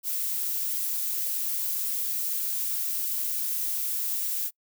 violet noise, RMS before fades -29 dBFS, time 0.03-4.51 s, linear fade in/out 50 ms, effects noise-tail reverb RT60 0.1 s tail -26 dB re dry

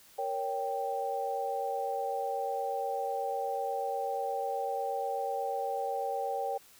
sine chord, G diminished, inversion first, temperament equal, 466.2 / 554.4 / 784 Hz, Bb4 / Db5 / G5, 0 / 0 / 0 cents, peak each -37 / -36 / -33 dBFS, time 0.18-6.58 s, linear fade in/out 10 ms, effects white hiss -58 dBFS RMS until 6.79 s

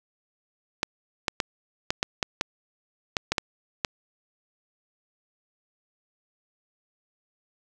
clicks, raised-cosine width 0.2 ms, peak -6 dBFS, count 11, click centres 0.831 / 1.282 / 1.402 / 1.905 / 2.029 / 2.228 / 2.411 / 3.168 / 3.32 / 3.382 / 3.848 s, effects none

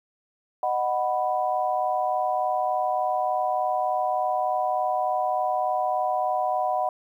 sine chord, B major, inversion first, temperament just, 617.4 / 740.8 / 987.8 Hz, D#5 / F#5 / B5, -14 / +2 / 0 cents, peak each -28 / -24 / -29 dBFS, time 0.63-6.89 s, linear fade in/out 2 ms, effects 10-bit

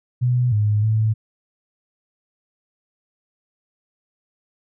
sine tone with pitch steps, 123.9 / 105.2 / 109.6 Hz, B2 / G#2 / A2, +6 / +23 / -6 cents, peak -15 dBFS, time 0.21-1.14 s, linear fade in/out 20 ms, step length 310 ms, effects none

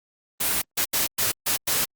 white noise bursts at uneven times, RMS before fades -23 dBFS, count 6, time 0.4-0.62 / 0.77-0.85 / 0.93-1.07 / 1.18-1.32 / 1.46-1.57 / 1.67-1.85 s, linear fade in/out 10 ms, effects Opus 32 kbps

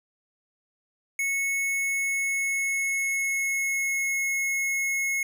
square tone with pitch glide, 2200 to 2175 Hz, C#7 to C#7, -14 to -33 cents, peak -25 dBFS, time 1.19-5.23 s, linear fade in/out 2 ms, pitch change -19 cents, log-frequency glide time 1.62-4.16 s, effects none

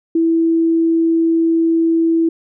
sine tone, 329.2 Hz, E4, 2 cents flat, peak -11 dBFS, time 0.15-2.29 s, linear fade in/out 5 ms, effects none

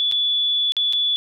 sine tone with dropouts, 3442 Hz, A7, 39 cents flat, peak -17 dBFS, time 0-1.16 s, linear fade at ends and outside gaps 0 ms, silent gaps 0.114-0.122 / 0.721-0.767 / 0.926-0.933 s, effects none

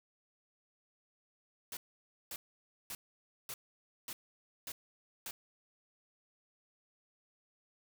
white noise bursts, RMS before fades -43 dBFS, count 7, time 1.72-5.31 s, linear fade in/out 2 ms, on 50 ms, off 540 ms, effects none

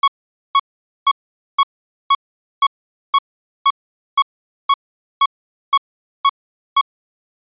45% pulse tone bursts, 1108.7 Hz, C#6, in tune, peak -9 dBFS, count 14, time 0.03-6.812 s, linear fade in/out 5 ms, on 48 ms, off 470 ms, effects resampled to 8000 Hz

